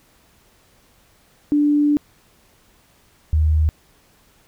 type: tone pair in turn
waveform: sine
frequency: 293.5 / 77.57 Hz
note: D4 / D#2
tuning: -1 / -5 cents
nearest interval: octave + major seventh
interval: 2304 cents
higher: first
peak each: -13 dBFS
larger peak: neither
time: 1.52-1.97 / 3.33-3.69 s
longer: first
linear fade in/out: 0 ms
effects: pink hiss -56 dBFS RMS until 4.47 s